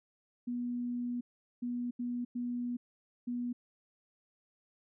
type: tone bursts at uneven times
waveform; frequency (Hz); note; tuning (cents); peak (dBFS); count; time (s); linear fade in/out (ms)
sine; 243.1; B3; -27; -33; 5; 0.47-1.21 / 1.62-1.91 / 1.99-2.25 / 2.35-2.77 / 3.27-3.53; 10
effects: none